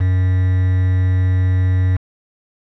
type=tone with quantisation; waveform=triangle; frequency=92.5 Hz; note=F#2; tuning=in tune; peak=-10 dBFS; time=0-1.97 s; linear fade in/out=10 ms; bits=5; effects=low-pass 2000 Hz 12 dB/octave